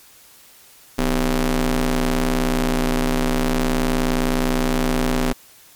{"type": "ring-modulated tone", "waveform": "sawtooth", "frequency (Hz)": 139.7, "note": "C#3", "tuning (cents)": 14, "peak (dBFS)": -10, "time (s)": [0.98, 5.33], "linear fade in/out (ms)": 10, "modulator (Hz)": 110, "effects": ["white hiss -48 dBFS RMS until 5.75 s", "MP3 96 kbps"]}